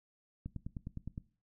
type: click train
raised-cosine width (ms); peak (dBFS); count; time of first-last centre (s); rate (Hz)
5; -28; 8; 0.46-1.179; 9.74
effects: noise-tail reverb RT60 0.4 s tail -19 dB re dry